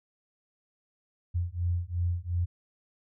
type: beating tone pair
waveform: sine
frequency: 86.1 / 88.9 Hz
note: F2 / F2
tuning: -24 / +31 cents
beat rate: 2.8 Hz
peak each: -30 dBFS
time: 1.34-2.46 s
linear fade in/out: 20 ms
effects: none